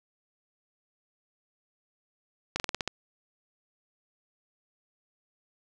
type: slowing click train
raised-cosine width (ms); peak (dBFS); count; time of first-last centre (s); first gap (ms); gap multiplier
0.2; -12; 7; 2.56-2.876; 39; 1.12
effects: none